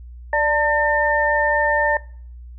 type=tone cluster; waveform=sine; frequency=589 / 899 / 1806 Hz; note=D5 / A5 / A6; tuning=+5 / +37 / +45 cents; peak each=-20 dBFS; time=0.33-1.97 s; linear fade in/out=2 ms; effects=noise-tail reverb RT60 0.5 s tail -21 dB re dry + added 60 Hz sine -35 dBFS peak until 2.58 s